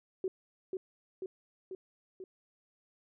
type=tone with echo; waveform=sine; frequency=375.9 Hz; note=F#4; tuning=27 cents sharp; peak=-30 dBFS; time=0.24-0.28 s; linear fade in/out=2 ms; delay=490 ms; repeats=4; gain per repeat=-3 dB; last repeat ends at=2.24 s; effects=none